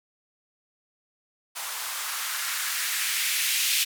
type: noise with band-pass filter sweep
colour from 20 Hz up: violet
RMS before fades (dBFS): -28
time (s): 1.55-3.85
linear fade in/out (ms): 20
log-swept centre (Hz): 870 to 2700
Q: 1.8
effects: none